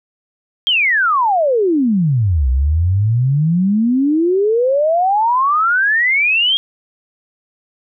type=exponential two-way sweep; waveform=sine; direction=down then up; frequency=3274 to 61.74 to 3274 Hz; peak=-11 dBFS; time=0.67-6.57 s; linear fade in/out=0 ms; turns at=2.49 s; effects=none